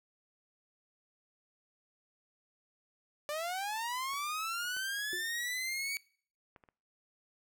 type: linear sweep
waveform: sawtooth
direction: up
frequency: 581 to 2269 Hz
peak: -31 dBFS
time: 3.29-5.97 s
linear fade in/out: 0 ms
type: clicks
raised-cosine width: 0.5 ms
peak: -40 / -43 / -36 / -45 / -38 / -43 / -45 dBFS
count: 7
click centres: 4.136 / 4.652 / 4.767 / 4.989 / 6.562 / 6.638 / 6.688 s
type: tone with exponential decay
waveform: sine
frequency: 359.9 Hz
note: F#4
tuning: 48 cents flat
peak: -38 dBFS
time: 5.13-5.33 s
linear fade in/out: 0 ms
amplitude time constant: 43 ms
effects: noise-tail reverb RT60 0.5 s tail -23 dB re dry